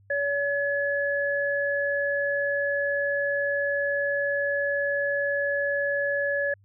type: tone pair together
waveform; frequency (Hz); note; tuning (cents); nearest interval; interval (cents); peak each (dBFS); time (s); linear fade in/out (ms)
sine; 568 / 1702.1; C#5 / G#6; +42 / +42; octave + perfect fifth; 1900; -26; 0.1-6.54; 5
effects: added 99 Hz sine -55 dBFS peak until 6.64 s